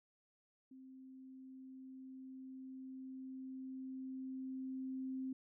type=tone with level ramp; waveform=sine; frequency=262 Hz; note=C4; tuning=2 cents sharp; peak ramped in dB=-54 to -39 dBFS; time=0.71-5.33 s; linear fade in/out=5 ms; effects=none